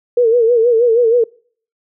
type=tone with vibrato; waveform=sine; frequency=467.4 Hz; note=A#4; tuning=5 cents sharp; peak=-8 dBFS; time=0.17-1.24 s; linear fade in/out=5 ms; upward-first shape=sine; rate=6.3 Hz; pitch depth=91 cents each way; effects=noise-tail reverb RT60 0.5 s tail -25 dB re dry